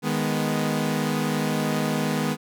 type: chord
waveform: sawtooth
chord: G# minor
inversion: second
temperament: equal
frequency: 155.56 / 207.7 / 246.9 Hz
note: D#3 / G#3 / B3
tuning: 0 / 0 / 0 cents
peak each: -23 dBFS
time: 0.02-2.37 s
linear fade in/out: 50 ms
effects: none